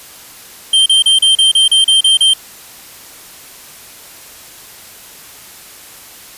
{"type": "tone bursts", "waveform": "square", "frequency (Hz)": 3145, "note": "G7", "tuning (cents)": 5, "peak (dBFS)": -7, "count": 10, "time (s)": [0.73, 2.336], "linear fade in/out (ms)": 5, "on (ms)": 130, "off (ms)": 34, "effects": ["white hiss -36 dBFS RMS until 6.37 s", "resampled to 32000 Hz"]}